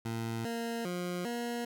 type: tone with pitch steps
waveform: 20% pulse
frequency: 114.3 / 231.9 / 177.8 / 237.8 Hz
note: A#2 / A#3 / F3 / A#3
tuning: -34 / -9 / +31 / +35 cents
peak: -29 dBFS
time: 0.05-1.65 s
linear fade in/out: 5 ms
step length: 400 ms
effects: none